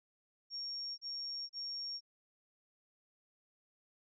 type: tone bursts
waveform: sine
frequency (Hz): 5540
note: F8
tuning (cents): -15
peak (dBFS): -39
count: 3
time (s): 0.5-2.008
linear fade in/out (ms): 50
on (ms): 480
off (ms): 34
effects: none